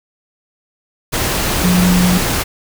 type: tone in noise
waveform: sine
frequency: 180 Hz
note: F#3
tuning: 47 cents flat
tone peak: -10 dBFS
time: 1.63-2.19 s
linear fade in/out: 20 ms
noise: pink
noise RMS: -17 dBFS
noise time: 1.12-2.44 s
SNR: +4 dB
effects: none